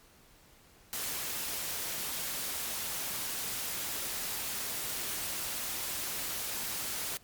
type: noise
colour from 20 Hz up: white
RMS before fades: -36 dBFS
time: 0.93-7.17 s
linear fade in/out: 0 ms
effects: pink hiss -60 dBFS RMS until 7.23 s + MP3 96 kbps